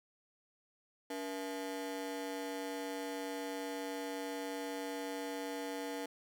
30% pulse ring-modulated tone, 381.2 Hz, G4, 48 cents flat, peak -33 dBFS, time 1.1-6.06 s, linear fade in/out 5 ms, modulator 96.1 Hz, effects none

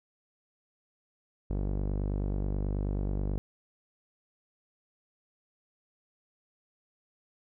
sawtooth tone with low-pass filter, 49.3 Hz, G1, 11 cents sharp, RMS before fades -31 dBFS, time 1.5-3.38 s, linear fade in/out 0 ms, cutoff 480 Hz, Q 0.87, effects none

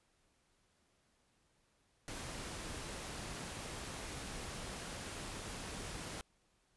pink noise, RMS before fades -45 dBFS, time 2.08-6.21 s, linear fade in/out 0 ms, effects pink hiss -75 dBFS RMS until 6.76 s + resampled to 24000 Hz

